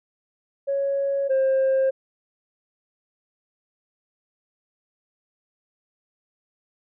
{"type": "tone pair in turn", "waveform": "sine", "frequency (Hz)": [554.4, 531.8], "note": ["C#5", "C5"], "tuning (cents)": [0, 28], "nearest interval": "minor second", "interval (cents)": 72, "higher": "first", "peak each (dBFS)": [-20, -15], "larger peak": "second", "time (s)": [[0.67, 1.29], [1.29, 1.91]], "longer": "neither", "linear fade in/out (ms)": 20, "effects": ["tanh soft clip ceiling -16 dBFS"]}